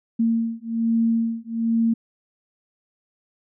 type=beating tone pair; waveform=sine; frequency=227.9 / 229.1 Hz; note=A#3 / A#3; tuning=-39 / -30 cents; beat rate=1.2 Hz; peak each=-22 dBFS; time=0.19-1.94 s; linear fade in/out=10 ms; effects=none